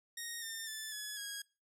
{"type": "tone with pitch steps", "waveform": "10% pulse", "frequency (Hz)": [1864.7, 1807.4, 1751.9, 1698.1, 1646], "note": ["A#6", "A6", "A6", "G#6", "G#6"], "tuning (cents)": [0, 46, -8, 38, -16], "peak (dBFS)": -32, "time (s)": [0.17, 1.42], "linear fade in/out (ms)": 5, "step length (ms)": 250, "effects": ["noise-tail reverb RT60 0.3 s tail -22 dB re dry"]}